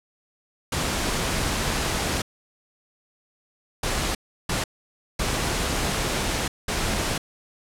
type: noise bursts at uneven times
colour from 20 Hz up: pink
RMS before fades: -25 dBFS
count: 5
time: 0.72-2.22 / 3.83-4.15 / 4.49-4.64 / 5.19-6.48 / 6.68-7.18 s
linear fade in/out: 5 ms
effects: low-pass 10000 Hz 12 dB/octave